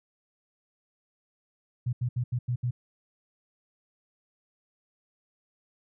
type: tone bursts at uneven times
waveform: sine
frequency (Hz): 122.5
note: B2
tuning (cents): -14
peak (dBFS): -25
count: 6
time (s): 1.86-1.93 / 2.01-2.09 / 2.16-2.24 / 2.32-2.39 / 2.48-2.56 / 2.63-2.71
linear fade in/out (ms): 10
effects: none

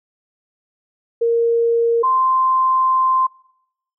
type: tone pair in turn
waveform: sine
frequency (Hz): 465.1 / 1042.2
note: A#4 / C6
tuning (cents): -4 / -7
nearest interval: octave + major second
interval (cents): 1397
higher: second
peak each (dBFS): -13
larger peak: neither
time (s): 1.21-2.03 / 2.03-3.27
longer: second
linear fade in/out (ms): 10
effects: noise-tail reverb RT60 0.8 s tail -23 dB re dry

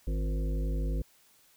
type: harmonic tone with a mistuned harmonic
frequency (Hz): 51.91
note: G#1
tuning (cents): 0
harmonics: 1 / 3 / 5 / 7 / 9 / 10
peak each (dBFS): -28 / -38 / -42 / -45 / -47 / -48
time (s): 0.07-1.02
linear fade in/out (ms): 5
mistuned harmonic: 7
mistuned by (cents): -65
effects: white hiss -63 dBFS RMS until 1.56 s

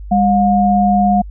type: tone pair together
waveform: sine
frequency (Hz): 201.1 / 715.9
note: G3 / F5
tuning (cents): +44 / +43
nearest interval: octave + minor seventh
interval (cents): 2199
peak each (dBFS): -12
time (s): 0.11-1.22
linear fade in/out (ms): 10
effects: added 50 Hz sine -27 dBFS peak until 1.3 s

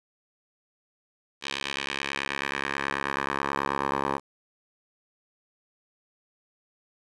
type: tone with band-pass filter sweep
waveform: 10% pulse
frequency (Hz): 69.3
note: C#2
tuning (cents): 0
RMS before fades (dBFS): -30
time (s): 1.41-4.2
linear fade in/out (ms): 50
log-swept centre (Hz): 3300 to 880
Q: 1.6
effects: resampled to 24000 Hz + 8-bit

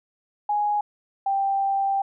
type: tone pair in turn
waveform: sine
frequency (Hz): 830.6 / 786.2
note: G#5 / G5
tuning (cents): 0 / +5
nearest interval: minor second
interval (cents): 95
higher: first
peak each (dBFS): -20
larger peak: neither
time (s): 0.49-0.81 / 1.26-2.02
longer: second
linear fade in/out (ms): 5
effects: none

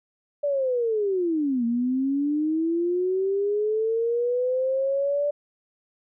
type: linear two-way sweep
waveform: sine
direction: down then up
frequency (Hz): 586 to 230.3 to 586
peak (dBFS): -21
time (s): 0.43-5.31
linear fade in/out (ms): 10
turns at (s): 1.65
effects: none

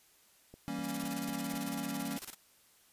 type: click train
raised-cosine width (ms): 2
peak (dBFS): -37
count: 5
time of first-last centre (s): 0.54-1.54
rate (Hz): 4
type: chord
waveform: square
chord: E diminished seventh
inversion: none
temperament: equal with one note detuned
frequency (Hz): 164.81 / 196 / 233.1 / 276.2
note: E3 / G3 / Bb3 / Db4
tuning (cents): 0 / 0 / 0 / -6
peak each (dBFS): -46 / -43 / -42 / -40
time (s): 0.68-2.18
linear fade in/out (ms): 0
type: noise with tremolo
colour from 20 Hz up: white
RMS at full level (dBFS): -43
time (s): 0.83-2.35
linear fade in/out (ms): 20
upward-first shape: square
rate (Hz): 18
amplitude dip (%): 80
effects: white hiss -65 dBFS RMS until 2.92 s + resampled to 32000 Hz

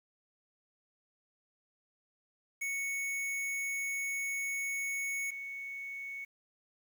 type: tone pair in turn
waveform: square / sine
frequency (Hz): 2217 / 2217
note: C#7 / C#7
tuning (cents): 0 / 0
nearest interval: unison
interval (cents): 0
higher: neither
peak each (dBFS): -34 / -39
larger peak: first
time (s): 2.61-5.31 / 5.31-6.25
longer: first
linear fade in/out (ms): 10
effects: 10-bit

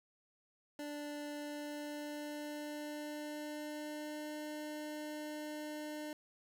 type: tone with pitch glide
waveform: 25% pulse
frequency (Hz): 293.7 to 302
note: D4 to D4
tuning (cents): 0 to +48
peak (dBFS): -38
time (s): 0.79-6.13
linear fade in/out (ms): 2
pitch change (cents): +48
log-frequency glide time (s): 1.33-4.35
effects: none

